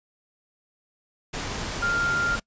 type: tone in noise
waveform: sine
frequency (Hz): 1396.9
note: F6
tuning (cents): 0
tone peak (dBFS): -22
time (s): 1.82-2.36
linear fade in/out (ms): 10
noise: pink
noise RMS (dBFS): -31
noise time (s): 1.33-2.4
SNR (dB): +6
effects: noise-tail reverb RT60 0.1 s tail -25 dB re dry + resampled to 16000 Hz